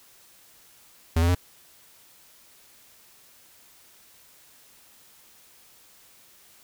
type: tone with pitch steps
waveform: square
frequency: 82.1 / 85.54 / 89.12 Hz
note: E2 / F2 / F2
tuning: -6 / -35 / +36 cents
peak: -19 dBFS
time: 1.16-1.349 s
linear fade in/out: 5 ms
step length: 63 ms
effects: white hiss -55 dBFS RMS until 6.63 s